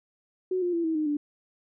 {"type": "tone with pitch steps", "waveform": "sine", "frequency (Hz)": [370, 353.3, 337.3, 322.1, 307.6, 293.7], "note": ["F#4", "F4", "E4", "E4", "D#4", "D4"], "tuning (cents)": [0, 20, 40, -40, -20, 0], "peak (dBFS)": -24, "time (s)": [0.51, 1.17], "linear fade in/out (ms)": 5, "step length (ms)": 110, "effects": []}